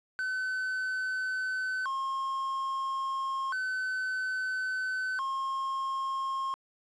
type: tone with vibrato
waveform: triangle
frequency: 1276 Hz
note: D#6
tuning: 43 cents sharp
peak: -28 dBFS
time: 0.19-6.54 s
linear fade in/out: 0 ms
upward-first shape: square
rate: 0.3 Hz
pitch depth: 300 cents each way
effects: resampled to 24000 Hz + 10-bit